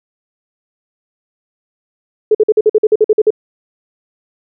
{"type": "tone bursts", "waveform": "sine", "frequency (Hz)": 429.8, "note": "A4", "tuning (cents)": -41, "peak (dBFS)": -5, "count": 12, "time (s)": [2.31, 3.305], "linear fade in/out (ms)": 5, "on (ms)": 38, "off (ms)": 49, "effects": []}